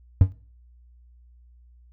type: tone with exponential decay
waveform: triangle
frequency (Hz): 93.9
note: F#2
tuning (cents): +26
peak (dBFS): -5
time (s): 0.21-0.32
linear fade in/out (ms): 0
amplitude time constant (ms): 23
effects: noise-tail reverb RT60 0.4 s tail -18 dB re dry + added 60 Hz sine -50 dBFS peak until 1.92 s